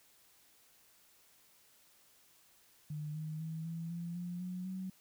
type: tone with pitch steps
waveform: sine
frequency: 150.8 / 155.58 / 160.51 / 165.59 / 170.84 / 176.25 / 181.84 / 187.6 Hz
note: D3 / D#3 / E3 / E3 / F3 / F3 / F#3 / F#3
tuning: +46 / 0 / -46 / +8 / -38 / +16 / -30 / +24 cents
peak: -38 dBFS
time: 2.9-4.9 s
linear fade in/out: 5 ms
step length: 250 ms
effects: white hiss -66 dBFS RMS until 5 s